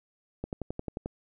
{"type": "click train", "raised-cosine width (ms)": 2, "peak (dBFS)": -20, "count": 8, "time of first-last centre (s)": [0.44, 1.059], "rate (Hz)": 11.3, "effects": []}